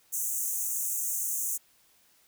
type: high-pass noise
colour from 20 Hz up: pink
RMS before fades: -31 dBFS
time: 0.12-1.58 s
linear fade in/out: 20 ms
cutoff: 6200 Hz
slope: 96 dB/octave
effects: white hiss -64 dBFS RMS until 2.27 s